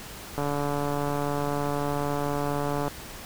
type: click train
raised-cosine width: 1 ms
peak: -15 dBFS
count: 361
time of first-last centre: 0.38-2.88 s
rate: 144 Hz
effects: pink hiss -41 dBFS RMS until 3.25 s